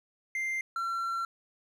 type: tone pair in turn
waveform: triangle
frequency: 2093 / 1358.9 Hz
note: C7 / F6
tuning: 0 / -48 cents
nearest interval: perfect fifth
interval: 748 cents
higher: first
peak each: -28 dBFS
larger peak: neither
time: 0.35-0.61 / 0.76-1.25 s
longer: second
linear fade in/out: 2 ms
effects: none